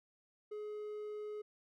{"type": "tone", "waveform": "triangle", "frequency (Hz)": 421.6, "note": "G#4", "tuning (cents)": 26, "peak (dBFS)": -39, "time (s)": [0.51, 1.42], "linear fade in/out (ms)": 10, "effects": []}